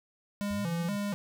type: tone with vibrato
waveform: square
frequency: 185.6 Hz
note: F#3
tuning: 6 cents sharp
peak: -31 dBFS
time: 0.41-1.14 s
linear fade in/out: 0 ms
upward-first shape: square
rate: 2.1 Hz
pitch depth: 160 cents each way
type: linear two-way sweep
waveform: sine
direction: up then down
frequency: 73.42 to 194.7 to 128.8 Hz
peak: -39 dBFS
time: 0.5-0.97 s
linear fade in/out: 10 ms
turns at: 0.84 s
effects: none